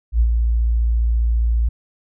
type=tone with ADSR envelope; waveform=sine; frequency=57.4 Hz; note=A#1; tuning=26 cents flat; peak=-10 dBFS; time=0.12-1.69 s; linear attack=80 ms; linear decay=73 ms; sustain=-4 dB; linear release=8 ms; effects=none